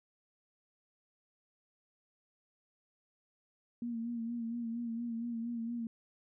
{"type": "tone with vibrato", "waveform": "sine", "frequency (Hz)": 233.1, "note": "A#3", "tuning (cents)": 0, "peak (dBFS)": -35, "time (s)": [3.82, 5.87], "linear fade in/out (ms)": 2, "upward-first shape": "sine", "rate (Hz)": 4.3, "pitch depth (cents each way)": 44, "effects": []}